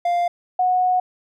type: tone pair in turn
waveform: triangle / sine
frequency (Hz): 698.5 / 732.7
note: F5 / F#5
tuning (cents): 0 / -17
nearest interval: minor second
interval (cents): 83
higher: second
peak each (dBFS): -15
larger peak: neither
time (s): 0.05-0.28 / 0.59-1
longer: second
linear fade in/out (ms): 5
effects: none